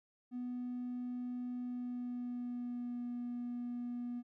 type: tone with pitch glide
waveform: triangle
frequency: 246.9 to 242.4 Hz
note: B3 to B3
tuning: 0 to -32 cents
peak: -35 dBFS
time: 0.31-4.23 s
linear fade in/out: 50 ms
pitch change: -32 cents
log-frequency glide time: 1.59-3.03 s
effects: tanh soft clip ceiling -34 dBFS